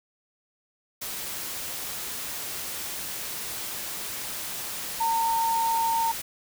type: tone in noise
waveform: sine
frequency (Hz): 913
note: A#5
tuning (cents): -36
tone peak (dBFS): -22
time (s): 5-6.12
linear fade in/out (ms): 10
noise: white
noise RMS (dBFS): -34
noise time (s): 1.01-6.22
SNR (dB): +9
effects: none